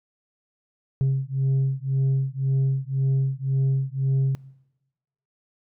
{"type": "beating tone pair", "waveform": "sine", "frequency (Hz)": [133.7, 135.6], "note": ["C3", "C#3"], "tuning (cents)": [38, -38], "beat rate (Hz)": 1.9, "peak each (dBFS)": [-21, -21], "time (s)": [1.01, 4.35], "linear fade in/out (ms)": 0, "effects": ["noise-tail reverb RT60 1.0 s tail -22 dB re dry", "tanh soft clip ceiling -17 dBFS"]}